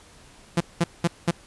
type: tone bursts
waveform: sawtooth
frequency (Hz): 170.4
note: F3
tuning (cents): -42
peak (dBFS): -14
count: 4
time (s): 0.57-1.31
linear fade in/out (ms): 5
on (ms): 35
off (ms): 200
effects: pink hiss -51 dBFS RMS until 1.46 s + resampled to 24000 Hz